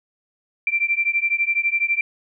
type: beating tone pair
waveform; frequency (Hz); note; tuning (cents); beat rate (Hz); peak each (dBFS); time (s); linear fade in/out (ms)
sine; 2348 / 2360; D7 / D7; -1 / +8; 12; -21; 0.67-2.01; 2
effects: none